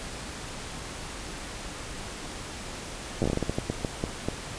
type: slowing click train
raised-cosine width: 2 ms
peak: -13 dBFS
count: 15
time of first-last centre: 3.22-4.286 s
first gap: 9 ms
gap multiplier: 1.29
effects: pink hiss -38 dBFS RMS until 4.58 s + resampled to 22050 Hz